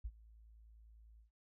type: tone with ADSR envelope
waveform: sine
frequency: 55 Hz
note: A1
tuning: in tune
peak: -37 dBFS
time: 0.04-1.31 s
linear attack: 13 ms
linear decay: 51 ms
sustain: -21 dB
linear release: 120 ms
effects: none